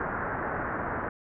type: low-pass noise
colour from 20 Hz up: white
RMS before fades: -32 dBFS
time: 0-1.09 s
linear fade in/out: 2 ms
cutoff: 1700 Hz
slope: 48 dB/octave
effects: none